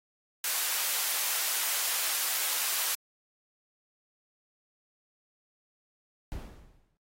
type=high-pass noise; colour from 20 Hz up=white; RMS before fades=-30 dBFS; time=0.44-2.95 s; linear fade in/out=2 ms; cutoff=780 Hz; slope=12 dB/octave
type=noise with exponential decay; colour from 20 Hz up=brown; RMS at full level=-35 dBFS; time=6.32-6.97 s; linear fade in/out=0 ms; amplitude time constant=140 ms
effects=AAC 48 kbps